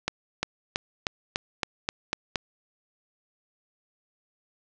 accelerating click train, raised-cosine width 0.2 ms, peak -8 dBFS, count 9, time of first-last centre 0.08-2.358 s, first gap 350 ms, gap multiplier 0.94, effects low-pass 7000 Hz 12 dB/octave

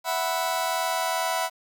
sawtooth chord, E suspended second, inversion none, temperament just, 659.3 / 741.7 / 988.9 Hz, E5 / F#5 / B5, 0 / +4 / +2 cents, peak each -25 / -25 / -24 dBFS, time 0.04-1.5 s, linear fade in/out 50 ms, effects 9-bit

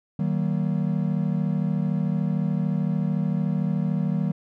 triangle chord, D# minor, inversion none, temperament equal with one note detuned, 155.56 / 189.1 / 233.1 Hz, D#3 / F#3 / A#3, 0 / +38 / 0 cents, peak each -23 / -23 / -28 dBFS, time 0.19-4.32 s, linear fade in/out 5 ms, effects none

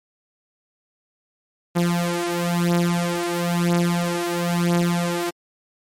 sawtooth beating tone pair, 172.6 / 173.6 Hz, F3 / F3, -20 / -10 cents, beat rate 1 Hz, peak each -18 dBFS, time 1.75-5.31 s, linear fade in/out 20 ms, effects MP3 64 kbps

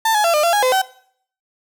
35% pulse tone with pitch steps, 892 / 842 / 677 / 603 / 683 / 826 / 511 / 764 Hz, A5 / G#5 / E5 / D5 / F5 / G#5 / C5 / G5, +23 / +24 / +46 / +46 / -39 / -10 / -41 / -45 cents, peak -12 dBFS, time 0.05-0.818 s, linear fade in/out 5 ms, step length 96 ms, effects noise-tail reverb RT60 0.6 s tail -19 dB re dry

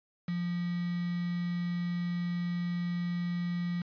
sine tone with quantisation, 174.61 Hz, F3, in tune, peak -30 dBFS, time 0.28-3.82 s, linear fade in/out 5 ms, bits 7, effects resampled to 11025 Hz

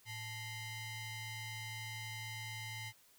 sawtooth ring-modulated tone, 989 Hz, B5, 2 cents sharp, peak -36 dBFS, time 0.05-2.93 s, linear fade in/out 50 ms, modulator 1100 Hz, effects white hiss -66 dBFS RMS until 3.18 s

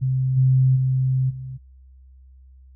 sine tone with level steps, 130.5 Hz, C3, 4 cents flat, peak -18 / -13 / -17 / -30 dBFS, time 0.01-1.58 s, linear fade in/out 20 ms, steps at 0.36 / 0.75 / 1.29 s, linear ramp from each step 20 ms, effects added 65 Hz sine -45 dBFS peak until 2.75 s

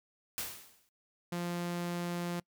white noise with exponential decay, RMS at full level -35 dBFS, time 0.38-0.89 s, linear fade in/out 0 ms, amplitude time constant 110 ms
sawtooth tone, 174.1 Hz, F3, 5 cents flat, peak -30 dBFS, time 1.32-2.4 s, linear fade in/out 5 ms
effects noise-tail reverb RT60 0.1 s tail -24 dB re dry

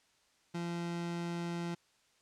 30% pulse tone, 171.5 Hz, F3, 31 cents flat, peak -33 dBFS, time 0.54-1.75 s, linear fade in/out 10 ms, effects white hiss -70 dBFS RMS until 2.21 s + low-pass 7000 Hz 12 dB/octave

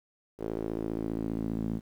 sawtooth tone with band-pass filter sweep, 55 Hz, A1, in tune, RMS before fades -33 dBFS, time 0.38-1.81 s, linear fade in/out 50 ms, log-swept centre 410 to 220 Hz, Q 2.5, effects 10-bit

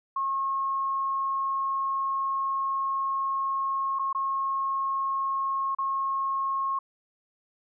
sine tone with dropouts, 1084 Hz, C#6, 39 cents flat, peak -25 dBFS, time 0.16-6.79 s, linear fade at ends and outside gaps 5 ms, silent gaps 3.989-3.993 / 4.129-4.148 / 5.749-5.785 s, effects none

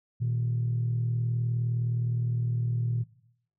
sine tone pair together, 118 / 157.51 Hz, A#2 / D#3, +22 / +22 cents, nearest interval perfect fourth, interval 500 cents, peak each -25 / -34 dBFS, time 0.2-3.04 s, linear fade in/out 20 ms, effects noise-tail reverb RT60 0.7 s tail -18 dB re dry + tanh soft clip ceiling -20 dBFS

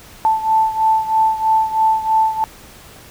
sine beating tone pair, 880 / 883.1 Hz, A5 / A5, 0 / +6 cents, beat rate 3.1 Hz, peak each -14 / -18 dBFS, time 0.25-2.44 s, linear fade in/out 0 ms, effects pink hiss -41 dBFS RMS until 3.1 s

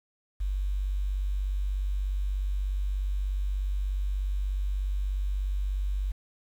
sine tone with quantisation, 48.36 Hz, G1, 23 cents flat, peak -26 dBFS, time 0.4-6.12 s, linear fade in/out 10 ms, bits 9, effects none

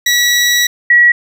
20% pulse / sine tone pair in turn, 1937 / 1923.6 Hz, B6 / B6, -34 / -46 cents, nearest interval unison, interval 12 cents, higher first, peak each -4 dBFS, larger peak neither, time 0.06-0.67 / 0.9-1.12 s, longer first, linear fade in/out 5 ms, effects none

